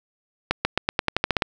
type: accelerating click train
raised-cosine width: 0.3 ms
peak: -3 dBFS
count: 11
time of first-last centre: 0.51-1.422 s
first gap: 140 ms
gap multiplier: 0.9
effects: none